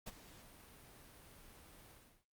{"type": "noise with ADSR envelope", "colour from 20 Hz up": "pink", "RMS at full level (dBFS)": -45, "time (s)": [0.06, 2.25], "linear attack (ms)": 16, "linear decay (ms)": 29, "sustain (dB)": -14, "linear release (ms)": 340, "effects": ["Opus 48 kbps"]}